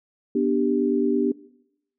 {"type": "chord", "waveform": "sine", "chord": "G major", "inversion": "first", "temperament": "just", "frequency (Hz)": [245, 294, 392], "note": ["B3", "D4", "G4"], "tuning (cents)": [-14, 2, 0], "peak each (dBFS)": -23, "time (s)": [0.35, 1.32], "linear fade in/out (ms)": 5, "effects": ["noise-tail reverb RT60 0.8 s tail -20 dB re dry"]}